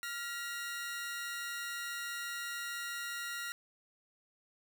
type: tone pair together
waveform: sawtooth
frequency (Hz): 1396.9 / 1910.8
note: F6 / A#6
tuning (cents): 0 / +42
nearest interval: perfect fourth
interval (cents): 542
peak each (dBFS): -37 / -38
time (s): 0.03-3.52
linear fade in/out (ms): 0
effects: none